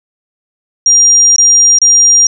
sine tone with dropouts, 5700 Hz, F8, 34 cents sharp, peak -3 dBFS, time 0.86-2.27 s, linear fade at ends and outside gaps 2 ms, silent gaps 1.362-1.382 / 1.787-1.816 s, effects none

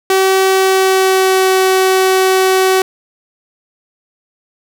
sawtooth tone with pitch glide, 381.7 to 377.5 Hz, G4 to F#4, -46 to +35 cents, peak -5 dBFS, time 0.1-2.82 s, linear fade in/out 2 ms, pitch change -19 cents, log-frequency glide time 0.48-1.52 s, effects none

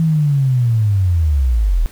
sine linear sweep, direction down, 164.81 to 36.71 Hz, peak -11 dBFS, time 0-1.86 s, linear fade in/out 0 ms, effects pink hiss -43 dBFS RMS until 1.91 s

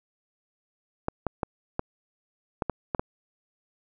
clicks, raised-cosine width 1 ms, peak -12 dBFS, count 8, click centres 1.084 / 1.267 / 1.432 / 1.794 / 2.622 / 2.697 / 2.948 / 2.995 s, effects none

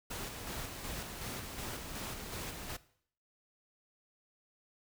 pink noise with tremolo, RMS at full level -41 dBFS, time 0.1-2.77 s, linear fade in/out 10 ms, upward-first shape square, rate 2.7 Hz, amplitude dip 35%, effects noise-tail reverb RT60 0.6 s tail -18 dB re dry

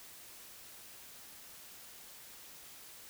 silence, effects white hiss -53 dBFS RMS until 3.09 s

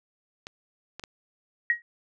clicks, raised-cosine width 0.2 ms, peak -21 dBFS, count 3, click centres 0.469 / 0.996 / 1.038 s
sine tone with exponential decay, 1895 Hz, A#6, 28 cents sharp, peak -16 dBFS, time 1.7-1.82 s, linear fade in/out 1 ms, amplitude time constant 25 ms
effects none

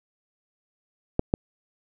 clicks, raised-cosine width 2 ms, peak -7 dBFS, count 2, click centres 1.194 / 1.339 s, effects none

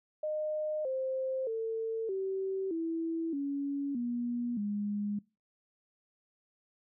sine tone with pitch steps, 613 / 524.5 / 448.7 / 383.9 / 328.5 / 281.1 / 240.5 / 205.7 Hz, D#5 / C5 / A4 / G4 / E4 / C#4 / B3 / G#3, -26 / +4 / +34 / -36 / -6 / +24 / -46 / -16 cents, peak -31 dBFS, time 0.23-5.19 s, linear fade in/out 5 ms, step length 620 ms, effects noise-tail reverb RT60 0.3 s tail -23 dB re dry

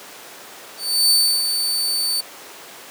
sawtooth tone with ADSR envelope, 4540 Hz, C#8, 41 cents sharp, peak -9 dBFS, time 0.77-2.21 s, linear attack 330 ms, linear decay 320 ms, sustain -7 dB, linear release 9 ms, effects pink hiss -38 dBFS RMS until 2.9 s + high-pass 400 Hz 12 dB/octave

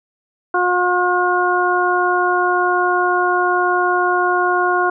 harmonic tone, 358.9 Hz, F4, 47 cents sharp, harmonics 1 / 2 / 3 / 4, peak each -19 / -19 / -19 / -19 dBFS, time 0.54-4.9 s, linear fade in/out 5 ms, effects none

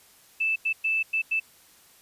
sine tone bursts at uneven times, 2637 Hz, E7, in tune, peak -22 dBFS, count 5, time 0.4-0.56 / 0.65-0.73 / 0.84-1.03 / 1.13-1.22 / 1.31-1.4 s, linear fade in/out 10 ms, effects white hiss -56 dBFS RMS until 2.01 s + resampled to 32000 Hz

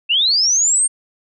sine linear sweep, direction up, 2629 to 8770 Hz, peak -12 dBFS, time 0.09-0.88 s, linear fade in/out 20 ms, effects none

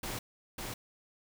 pink noise with echo, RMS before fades -38 dBFS, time 0.03-0.19 s, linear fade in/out 5 ms, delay 550 ms, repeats 1, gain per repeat -2 dB, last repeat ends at 0.74 s, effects none

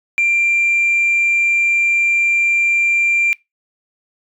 sine tone, 2372 Hz, D7, 17 cents sharp, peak -10 dBFS, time 0.18-3.33 s, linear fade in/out 0 ms, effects noise-tail reverb RT60 0.2 s tail -25 dB re dry + tanh soft clip ceiling -9 dBFS

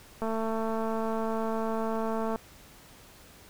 click train, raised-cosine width 1 ms, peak -19 dBFS, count 478, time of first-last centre 0.22-2.359 s, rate 223 Hz, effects pink hiss -53 dBFS RMS until 3.49 s

